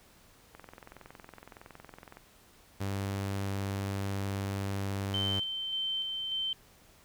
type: click train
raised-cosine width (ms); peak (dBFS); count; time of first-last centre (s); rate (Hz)
0.5; -32; 36; 0.55-2.17; 21.6
type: tone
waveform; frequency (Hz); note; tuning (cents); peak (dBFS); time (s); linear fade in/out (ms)
sawtooth; 98.5; G2; +9; -28; 2.8-5.4; 10
type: tone with tremolo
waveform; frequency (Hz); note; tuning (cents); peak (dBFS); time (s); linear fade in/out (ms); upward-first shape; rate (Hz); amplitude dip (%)
sine; 3100; G7; -20; -30; 5.14-6.53; 2; square; 1.7; 30
effects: pink hiss -60 dBFS RMS until 7.04 s

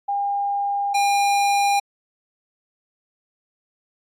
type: tone pair in turn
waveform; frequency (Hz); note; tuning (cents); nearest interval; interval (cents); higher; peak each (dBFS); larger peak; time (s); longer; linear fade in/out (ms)
sine / square; 805 / 805; G5 / G5; +46 / +46; unison; 0; neither; -20 / -17; second; 0.08-0.94 / 0.94-1.8; neither; 10
effects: low-pass 11000 Hz 12 dB/octave + AAC 64 kbps

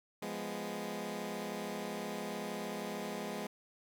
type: chord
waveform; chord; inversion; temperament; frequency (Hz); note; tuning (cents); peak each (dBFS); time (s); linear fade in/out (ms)
15% pulse; F diminished; none; equal; 174.61 / 207.7 / 246.9; F3 / Ab3 / Cb4; 0 / 0 / 0; -39 / -34 / -38; 0.22-3.47; 5
effects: none

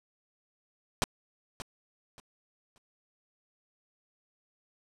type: noise with echo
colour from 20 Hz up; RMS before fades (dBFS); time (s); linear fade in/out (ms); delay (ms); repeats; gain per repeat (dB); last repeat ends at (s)
pink; -27; 1.02-1.04; 0; 580; 3; -12; 2.78
effects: low-pass 9000 Hz 12 dB/octave

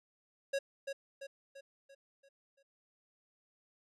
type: tone with echo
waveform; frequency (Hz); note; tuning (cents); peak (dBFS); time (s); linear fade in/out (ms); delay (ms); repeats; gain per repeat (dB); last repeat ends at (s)
square; 550; C#5; -14; -32; 0.53-0.59; 10; 340; 6; -6; 2.63
effects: low-pass 8000 Hz 12 dB/octave

